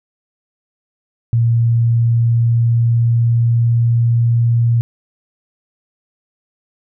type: tone with pitch glide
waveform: sine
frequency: 116.54 to 117.42 Hz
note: A#2 to A#2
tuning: 0 to +13 cents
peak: -10 dBFS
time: 1.33-4.81 s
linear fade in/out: 0 ms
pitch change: +13 cents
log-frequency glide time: 1.56-4.12 s
effects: none